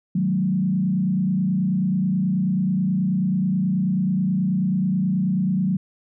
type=tone with frequency modulation; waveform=sine; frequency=186.5 Hz; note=F#3; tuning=14 cents sharp; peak=-18 dBFS; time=0.15-5.77 s; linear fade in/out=5 ms; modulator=29.3 Hz; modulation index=0.94; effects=none